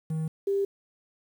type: tone pair in turn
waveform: triangle / sine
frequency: 158.6 / 396.3 Hz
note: D#3 / G4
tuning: +33 / +19 cents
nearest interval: octave + major third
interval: 1586 cents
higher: second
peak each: -25 / -23 dBFS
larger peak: second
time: 0.1-0.28 / 0.47-0.65 s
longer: neither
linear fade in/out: 5 ms
effects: 9-bit